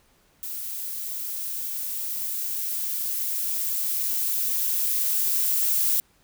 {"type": "noise with level ramp", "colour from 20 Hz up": "violet", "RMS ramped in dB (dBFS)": [-33, -22], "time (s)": [0.43, 6], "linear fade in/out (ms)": 0, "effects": ["pink hiss -62 dBFS RMS until 6.23 s"]}